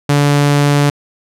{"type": "tone", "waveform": "sawtooth", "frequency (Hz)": 144.2, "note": "D3", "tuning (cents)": -31, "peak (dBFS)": -5, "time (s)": [0.09, 0.9], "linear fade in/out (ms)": 5, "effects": ["low-pass 11000 Hz 12 dB/octave"]}